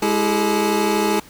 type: tone cluster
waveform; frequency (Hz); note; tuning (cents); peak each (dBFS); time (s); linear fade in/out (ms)
square; 208.1 / 327.5 / 397.8 / 430.6 / 854; G#3 / E4 / G4 / A4 / G#5; +4 / -11 / +25 / -37 / +48; -24; 0.02-1.2; 5
effects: pink hiss -45 dBFS RMS until 1.29 s